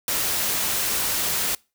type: noise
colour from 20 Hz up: white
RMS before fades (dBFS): -24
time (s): 0.08-1.55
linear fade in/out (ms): 2
effects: noise-tail reverb RT60 0.3 s tail -25 dB re dry